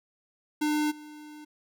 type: tone with level steps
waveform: square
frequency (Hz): 301.1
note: D4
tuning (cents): +43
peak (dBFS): -25 / -44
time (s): 0.61-1.45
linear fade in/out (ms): 10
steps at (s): 0.9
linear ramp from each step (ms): 20
effects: none